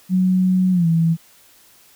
sine tone with pitch glide, 185 to 164.82 Hz, F#3 to E3, 0 to 0 cents, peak -13 dBFS, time 0.09-1.17 s, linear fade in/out 50 ms, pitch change -200 cents, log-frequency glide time 0.72-0.87 s, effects white hiss -51 dBFS RMS until 1.95 s

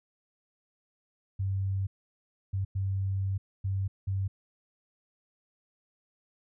sine tone bursts at uneven times, 96.8 Hz, G2, 21 cents flat, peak -27 dBFS, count 5, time 1.39-1.87 / 2.53-2.65 / 2.75-3.38 / 3.64-3.88 / 4.07-4.28 s, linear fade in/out 10 ms, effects none

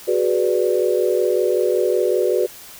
sine chord, G# half-diminished seventh, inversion third, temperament equal, 370 / 415.3 / 493.9 / 587.3 Hz, F#4 / G#4 / B4 / D5, 0 / 0 / 0 / 0 cents, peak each -19 / -22 / -20 / -24 dBFS, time 0.07-2.47 s, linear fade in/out 20 ms, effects white hiss -40 dBFS RMS until 2.79 s

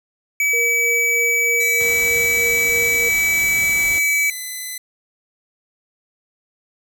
square tone, 2288 Hz, D7, 46 cents flat, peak -16 dBFS, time 0.4-4.3 s, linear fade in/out 2 ms
sine tone with tremolo, 472.2 Hz, A#4, 22 cents sharp, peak -23 dBFS, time 0.53-3.09 s, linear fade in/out 5 ms, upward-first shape sine, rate 3.2 Hz, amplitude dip 45%
5% pulse tone with pitch glide, 1975.5 to 2016 Hz, B6 to B6, 0 to +35 cents, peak -17 dBFS, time 1.6-4.78 s, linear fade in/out 5 ms, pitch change +35 cents, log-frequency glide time 3.3-4 s
pink noise, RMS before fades -34 dBFS, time 1.8-3.99 s, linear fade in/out 5 ms
effects none

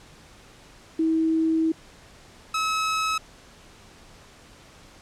sine / sawtooth tone pair in turn, 322.1 / 1288.4 Hz, E4 / E6, -40 / -40 cents, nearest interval 2 octaves, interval 2400 cents, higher second, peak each -19 dBFS, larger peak neither, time 0.99-1.72 / 2.54-3.18 s, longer first, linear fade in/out 5 ms, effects pink hiss -50 dBFS RMS until 5.01 s + low-pass 8000 Hz 12 dB/octave

